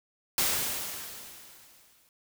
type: noise with exponential decay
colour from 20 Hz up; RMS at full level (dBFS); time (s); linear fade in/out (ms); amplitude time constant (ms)
white; -25; 0.38-2.09; 1; 370
effects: none